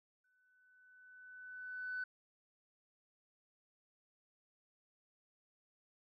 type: tone with exponential growth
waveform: sine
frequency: 1500 Hz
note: F#6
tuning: 23 cents sharp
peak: -36 dBFS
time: 0.24-2.04 s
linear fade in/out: 5 ms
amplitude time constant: 390 ms
effects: tanh soft clip ceiling -34 dBFS